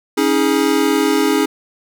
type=chord; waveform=square; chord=C# suspended second; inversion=none; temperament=equal with one note detuned; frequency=277.2 / 317.7 / 415.3 Hz; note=C#4 / D#4 / G#4; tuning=0 / +36 / 0 cents; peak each=-18 dBFS; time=0.17-1.46 s; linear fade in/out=10 ms; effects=none